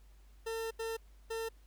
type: tone bursts at uneven times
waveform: 40% pulse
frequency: 451.6 Hz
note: A4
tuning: 45 cents sharp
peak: -35 dBFS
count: 3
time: 0.46-0.71 / 0.79-0.97 / 1.3-1.49 s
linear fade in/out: 10 ms
effects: added 50 Hz sine -56 dBFS peak until 1.66 s + pink hiss -70 dBFS RMS until 1.66 s